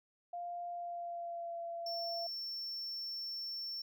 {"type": "tone with pitch glide", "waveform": "sine", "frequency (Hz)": [698.5, 679.8], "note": ["F5", "F5"], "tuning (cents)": [0, -47], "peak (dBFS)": -39, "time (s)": [0.33, 2.27], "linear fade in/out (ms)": 5, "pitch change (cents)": -47, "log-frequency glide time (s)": [0.7, 1.59]}
{"type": "tone", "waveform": "triangle", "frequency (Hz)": 5420, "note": "E8", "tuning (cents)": 47, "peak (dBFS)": -38, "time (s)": [1.86, 3.82], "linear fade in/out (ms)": 5}
{"effects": []}